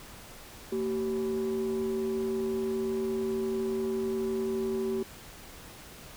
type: tone pair together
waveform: sine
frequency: 227.9 / 383.3 Hz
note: A#3 / G4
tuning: -39 / -39 cents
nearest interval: major sixth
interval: 900 cents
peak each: -31 / -27 dBFS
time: 0.72-5.03 s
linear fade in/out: 5 ms
effects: tanh soft clip ceiling -25 dBFS + pink hiss -48 dBFS RMS until 6.16 s